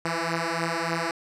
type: beating tone pair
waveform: 5% pulse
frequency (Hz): 164.81 / 168.21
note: E3 / E3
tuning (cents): 0 / +35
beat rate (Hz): 3.4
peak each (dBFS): -17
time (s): 0.05-1.11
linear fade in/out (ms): 2
effects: low-pass 7000 Hz 12 dB/octave